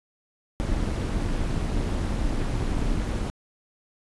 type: noise with amplitude modulation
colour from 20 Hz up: brown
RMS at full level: -23 dBFS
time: 0.6-3.3 s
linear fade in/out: 0 ms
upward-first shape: sine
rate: 261 Hz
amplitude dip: 60%
effects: resampled to 24000 Hz